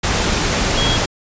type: tone in noise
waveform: sine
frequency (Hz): 3294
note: G#7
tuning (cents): -15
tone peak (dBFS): -19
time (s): 0.77-0.97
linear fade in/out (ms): 10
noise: pink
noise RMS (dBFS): -17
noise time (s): 0.03-1.06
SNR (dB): -5
effects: resampled to 16000 Hz